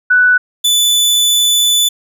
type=tone pair in turn; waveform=sine / sawtooth; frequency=1487 / 3487 Hz; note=F#6 / A7; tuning=+8 / -16 cents; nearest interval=octave + minor third; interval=1476 cents; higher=second; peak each=-6 dBFS; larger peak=neither; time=0.1-0.38 / 0.64-1.89 s; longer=second; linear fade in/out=10 ms; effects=none